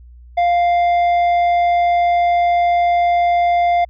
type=tone with tanh clipping; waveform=sine; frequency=698.5 Hz; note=F5; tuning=in tune; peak=-13 dBFS; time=0.37-3.85 s; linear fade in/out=10 ms; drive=7 dB; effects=added 60 Hz sine -38 dBFS peak until 3.89 s